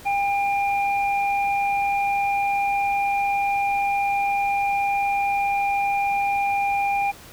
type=tone pair together; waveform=sine; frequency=802 / 2397 Hz; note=G5 / D7; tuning=+39 / +35 cents; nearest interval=octave + perfect fifth; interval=1896 cents; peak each=-20 / -27 dBFS; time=0.05-7.12 s; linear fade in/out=20 ms; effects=pink hiss -44 dBFS RMS until 7.32 s